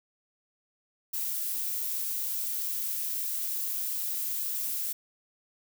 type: noise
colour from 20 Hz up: violet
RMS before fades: -32 dBFS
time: 1.13-4.93 s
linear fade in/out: 10 ms
effects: none